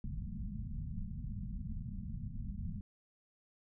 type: low-pass noise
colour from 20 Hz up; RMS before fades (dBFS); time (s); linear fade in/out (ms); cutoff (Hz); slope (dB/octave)
pink; -41; 0.04-2.81; 2; 230; 96
effects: none